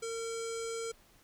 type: tone with low-pass filter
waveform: square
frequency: 456.8 Hz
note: A#4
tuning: 35 cents flat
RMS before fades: -38 dBFS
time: 0.02-0.92 s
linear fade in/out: 10 ms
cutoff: 7700 Hz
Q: 4.2
effects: pink hiss -63 dBFS RMS until 1.23 s